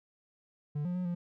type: tone with pitch steps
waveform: triangle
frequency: 147.2 / 177.7 / 181.2 / 174.6 Hz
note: D3 / F3 / F#3 / F3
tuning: +4 / +30 / -36 / 0 cents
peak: -29 dBFS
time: 0.75-1.15 s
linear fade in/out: 10 ms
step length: 100 ms
effects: none